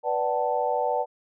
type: chord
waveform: sine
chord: B minor seventh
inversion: none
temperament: equal with one note detuned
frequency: 493.9 / 587.3 / 753.8 / 880 Hz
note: B4 / D5 / F#5 / A5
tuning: 0 / 0 / +32 / 0 cents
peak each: -28 dBFS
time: 0.03-1.06 s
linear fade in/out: 50 ms
effects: none